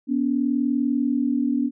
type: tone pair together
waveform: sine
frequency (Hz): 244.7 / 285.1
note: B3 / C#4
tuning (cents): -16 / +49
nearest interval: minor third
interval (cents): 265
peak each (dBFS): -22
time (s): 0.07-1.71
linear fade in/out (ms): 50
effects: none